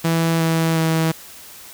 sawtooth tone with pitch steps, 164.81 / 163.2 / 161.6 Hz, E3 / E3 / E3, 0 / -17 / -34 cents, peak -12 dBFS, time 0.04-1.12 s, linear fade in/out 10 ms, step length 360 ms, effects white hiss -40 dBFS RMS until 1.73 s

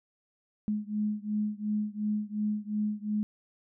sine beating tone pair, 209.6 / 212.4 Hz, G#3 / G#3, +16 / +39 cents, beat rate 2.8 Hz, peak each -31 / -32 dBFS, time 0.68-3.23 s, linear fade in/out 0 ms, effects none

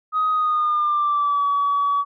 sine tone with pitch glide, 1255 to 1137.6 Hz, D#6 to C#6, +15 to +45 cents, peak -16 dBFS, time 0.12-2.05 s, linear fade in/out 50 ms, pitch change -170 cents, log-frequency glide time 0.31-1.46 s, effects tanh soft clip ceiling -13 dBFS

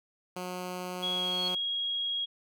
10% pulse tone, 181.2 Hz, F#3, 36 cents flat, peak -27 dBFS, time 0.36-1.55 s, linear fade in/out 5 ms
sine tone with pitch glide, 3322 to 3291 Hz, G#7 to G#7, 0 to -16 cents, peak -29 dBFS, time 1.02-2.26 s, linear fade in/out 20 ms, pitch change -16 cents, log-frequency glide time 1.16-1.23 s
sine tone with exponential growth, 4334 Hz, C#8, 40 cents flat, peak -31 dBFS, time 1.11-1.48 s, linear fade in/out 0 ms, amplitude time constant 80 ms
effects none

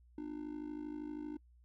triangle tone with amplitude modulation, 300 Hz, D4, 37 cents sharp, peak -35 dBFS, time 0.18-1.37 s, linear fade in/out 2 ms, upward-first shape sine, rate 52.7 Hz, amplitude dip 80%, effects noise-tail reverb RT60 0.1 s tail -26 dB re dry + added 60 Hz sine -61 dBFS peak until 1.64 s

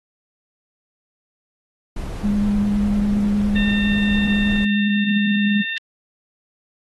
brown noise, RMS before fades -27 dBFS, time 1.96-4.65 s, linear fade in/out 5 ms
sine tone with vibrato, 205.1 Hz, G#3, 21 cents flat, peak -16 dBFS, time 2.23-5.63 s, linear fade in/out 20 ms, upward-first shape square, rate 9.9 Hz, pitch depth 12 cents each way
harmonic tone, 905 Hz, A5, 48 cents sharp, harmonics 2 / 3 / 4, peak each -25 / -28 / -30 dBFS, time 3.56-5.78 s, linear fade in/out 2 ms
effects AAC 32 kbps

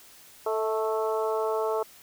harmonic tone with a mistuned harmonic, 220 Hz, A3, in tune, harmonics 2 / 3 / 4 / 5 / 6, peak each -27 / -31 / -33 / -35 / -37 dBFS, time 0.46-1.83 s, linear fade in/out 5 ms, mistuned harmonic 3, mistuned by -27 cents, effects white hiss -52 dBFS RMS until 2.02 s

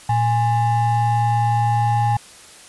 triangle ring-modulated tone, 469.9 Hz, A#4, 14 cents sharp, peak -10 dBFS, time 0.09-2.17 s, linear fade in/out 5 ms, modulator 355 Hz, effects white hiss -43 dBFS RMS until 2.68 s + resampled to 24000 Hz

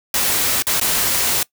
white noise with dropouts, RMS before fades -18 dBFS, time 0.14-1.43 s, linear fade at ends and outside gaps 2 ms, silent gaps 0.623-0.668 / 0.799-0.812 s, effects noise-tail reverb RT60 0.1 s tail -22 dB re dry

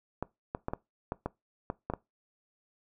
clicks, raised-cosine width 1 ms, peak -18 dBFS, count 9, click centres 0.226 / 0.549 / 0.684 / 0.735 / 1.121 / 1.26 / 1.701 / 1.9 / 1.937 s, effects noise-tail reverb RT60 0.2 s tail -21 dB re dry

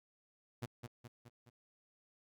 sawtooth tone with echo, 120 Hz, B2, 49 cents flat, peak -35 dBFS, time 0.62-0.66 s, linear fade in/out 10 ms, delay 210 ms, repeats 4, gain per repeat -5 dB, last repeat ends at 1.5 s, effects Opus 48 kbps

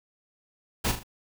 pink noise with echo, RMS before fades -26 dBFS, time 0.84-0.92 s, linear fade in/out 10 ms, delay 38 ms, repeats 3, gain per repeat -7 dB, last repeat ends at 1.034 s, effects none

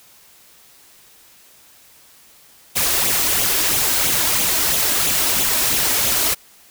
white noise with flanger, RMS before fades -18 dBFS, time 2.75-6.35 s, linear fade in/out 20 ms, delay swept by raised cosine 0.29 to 3.19 ms, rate 3 Hz, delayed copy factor +0.5, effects white hiss -49 dBFS RMS until 6.7 s

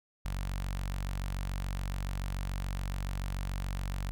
sawtooth tone with notch filter, 47 Hz, F#1, 28 cents sharp, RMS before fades -35 dBFS, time 0.25-4.11 s, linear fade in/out 0 ms, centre 370 Hz, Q 0.62, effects none

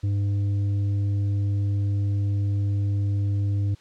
triangle tone with tanh clipping, 100.4 Hz, G2, 42 cents sharp, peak -22 dBFS, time 0.03-3.75 s, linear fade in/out 10 ms, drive 10 dB, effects white hiss -56 dBFS RMS until 3.8 s + low-pass 5000 Hz 12 dB/octave

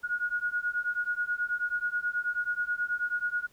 sine beating tone pair, 1441 / 1450.3 Hz, F#6 / F#6, -46 / -35 cents, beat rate 9.3 Hz, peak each -31 dBFS, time 0.03-3.47 s, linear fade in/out 20 ms, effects pink hiss -63 dBFS RMS until 3.52 s

